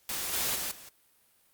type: noise with level steps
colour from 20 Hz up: white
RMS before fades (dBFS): -34 / -30 / -34 / -49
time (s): 0.09-0.89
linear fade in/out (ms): 2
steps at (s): 0.33 / 0.55 / 0.71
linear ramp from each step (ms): 5
effects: white hiss -66 dBFS RMS until 1.53 s + Opus 48 kbps